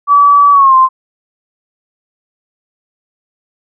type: tone with pitch glide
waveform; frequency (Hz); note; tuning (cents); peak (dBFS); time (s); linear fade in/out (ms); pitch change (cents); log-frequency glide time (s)
sine; 1147 to 1045.7; D6 to C6; -41 to -1; -3; 0.07-0.89; 50; -160; 0.52-0.75
effects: none